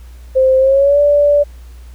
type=tone with pitch glide; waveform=sine; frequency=523.3 to 580.6 Hz; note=C5 to D5; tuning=0 to -20 cents; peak=-7 dBFS; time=0.35-1.44 s; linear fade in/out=20 ms; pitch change=+180 cents; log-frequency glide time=0.58-1 s; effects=added 60 Hz sine -32 dBFS peak until 1.94 s + pink hiss -49 dBFS RMS until 1.94 s